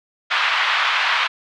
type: band-pass noise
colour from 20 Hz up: pink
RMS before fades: -19 dBFS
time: 0.3-1.28 s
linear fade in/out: 20 ms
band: 1000 to 3500 Hz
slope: 24 dB/octave
effects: none